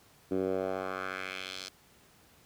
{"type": "tone with band-pass filter sweep", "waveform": "10% pulse", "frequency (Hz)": 94.1, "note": "F#2", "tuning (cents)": 30, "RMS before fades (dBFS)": -35, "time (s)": [0.31, 1.69], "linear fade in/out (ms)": 5, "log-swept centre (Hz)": [320, 5000], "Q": 1.8, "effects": ["pink hiss -61 dBFS RMS until 2.45 s", "high-pass 60 Hz 12 dB/octave"]}